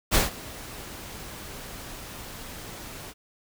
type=noise with ADSR envelope; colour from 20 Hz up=pink; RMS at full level=-19 dBFS; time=0.11-3.14 s; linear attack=39 ms; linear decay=150 ms; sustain=-21 dB; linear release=48 ms; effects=none